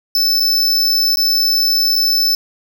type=tone with dropouts; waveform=square; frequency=5274 Hz; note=E8; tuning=in tune; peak=-12 dBFS; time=0.15-2.35 s; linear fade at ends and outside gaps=2 ms; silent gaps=0.399-0.403 / 1.16-1.17 / 1.957-1.96 s; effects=none